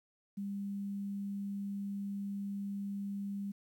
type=tone with quantisation; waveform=sine; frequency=200 Hz; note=G3; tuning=35 cents sharp; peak=-36 dBFS; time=0.37-3.52 s; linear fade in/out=10 ms; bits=11; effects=none